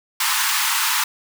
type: high-pass noise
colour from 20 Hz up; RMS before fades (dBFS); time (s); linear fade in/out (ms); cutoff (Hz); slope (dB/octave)
pink; -20; 0.2-1.04; 5; 860; 96
effects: none